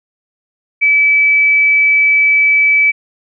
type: tone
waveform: sine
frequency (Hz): 2300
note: D7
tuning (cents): -37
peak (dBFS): -7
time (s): 0.81-2.92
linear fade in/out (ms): 20
effects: none